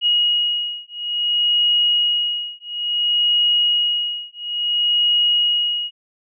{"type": "beating tone pair", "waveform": "sine", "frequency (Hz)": [2890, 2890.58], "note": ["F#7", "F#7"], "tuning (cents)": [-41, -41], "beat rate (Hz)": 0.58, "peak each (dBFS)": -19, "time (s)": [0.01, 5.91], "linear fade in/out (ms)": 50, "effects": []}